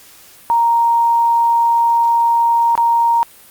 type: tone with dropouts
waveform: sine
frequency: 932.3 Hz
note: A#5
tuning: in tune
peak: -10 dBFS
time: 0.5-3.23 s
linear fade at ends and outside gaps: 0 ms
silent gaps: 2.753-2.777 s
effects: white hiss -43 dBFS RMS until 3.5 s + Opus 48 kbps